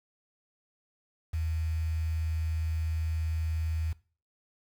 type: tone with quantisation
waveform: sine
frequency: 80.3 Hz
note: E2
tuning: 45 cents flat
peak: -28 dBFS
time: 1.33-3.93 s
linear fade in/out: 10 ms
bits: 8
effects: noise-tail reverb RT60 0.4 s tail -20 dB re dry